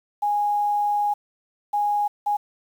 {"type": "tone bursts at uneven times", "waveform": "sine", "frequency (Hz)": 826, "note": "G#5", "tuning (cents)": -10, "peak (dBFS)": -19, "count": 3, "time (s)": [[0.22, 1.14], [1.73, 2.08], [2.26, 2.37]], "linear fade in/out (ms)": 10, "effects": ["8-bit"]}